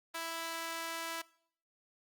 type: tone with high-pass filter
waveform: sawtooth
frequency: 330.2 Hz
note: E4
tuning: 3 cents sharp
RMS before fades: -40 dBFS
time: 0.14-1.22 s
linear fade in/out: 10 ms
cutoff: 960 Hz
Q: 0.78
effects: noise-tail reverb RT60 0.6 s tail -21 dB re dry + Opus 32 kbps